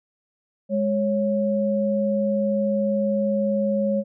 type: tone pair together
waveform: sine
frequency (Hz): 206.7 / 551.8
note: G#3 / C#5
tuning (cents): -8 / -8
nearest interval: octave + perfect fourth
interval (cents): 1700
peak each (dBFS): -22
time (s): 0.69-4.04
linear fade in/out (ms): 50
effects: none